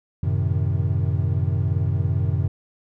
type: chord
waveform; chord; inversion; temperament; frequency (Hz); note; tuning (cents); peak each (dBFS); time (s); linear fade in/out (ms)
triangle; F# diminished seventh; none; equal; 92.5 / 110 / 130.81 / 155.56; F#2 / A2 / C3 / Eb3; 0 / 0 / 0 / 0; -20 / -24 / -23 / -26; 0.23-2.48; 5
effects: none